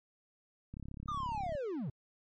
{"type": "click train", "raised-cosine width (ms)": 5, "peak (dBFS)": -32, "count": 29, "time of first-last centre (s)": [0.74, 1.552], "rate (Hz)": 34.5}
{"type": "linear sweep", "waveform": "triangle", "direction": "down", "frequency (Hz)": [1244.5, 111.2], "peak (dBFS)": -33, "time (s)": [1.08, 1.9], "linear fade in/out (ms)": 5}
{"effects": ["MP3 32 kbps"]}